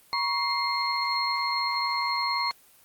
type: tone cluster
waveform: sine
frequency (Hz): 951 / 1106 / 2103 / 4270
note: A#5 / C#6 / C7 / C8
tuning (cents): +34 / -4 / +8 / +34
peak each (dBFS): -31 / -29 / -31 / -28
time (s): 0.13-2.51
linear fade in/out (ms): 0
effects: white hiss -57 dBFS RMS until 2.84 s + Opus 32 kbps